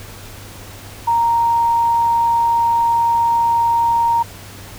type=tone; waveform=sine; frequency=931 Hz; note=A#5; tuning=2 cents flat; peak=-12 dBFS; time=1.07-4.23 s; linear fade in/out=10 ms; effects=added 99 Hz sine -38 dBFS peak until 4.78 s + pink hiss -37 dBFS RMS until 4.78 s